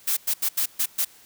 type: noise bursts at uneven times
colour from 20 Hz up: blue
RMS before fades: -23 dBFS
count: 6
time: 0.07-0.17 / 0.27-0.34 / 0.42-0.49 / 0.57-0.66 / 0.79-0.86 / 0.98-1.05 s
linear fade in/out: 10 ms
effects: white hiss -52 dBFS RMS until 1.25 s